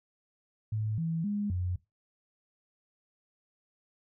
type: tone with pitch steps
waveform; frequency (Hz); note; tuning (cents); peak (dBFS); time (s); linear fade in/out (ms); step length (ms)
sine; 108.1 / 164 / 205.5 / 89.9; A2 / E3 / G#3 / F#2; -30 / -9 / -18 / -49; -29; 0.72-1.76; 5; 260
effects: noise-tail reverb RT60 0.2 s tail -18 dB re dry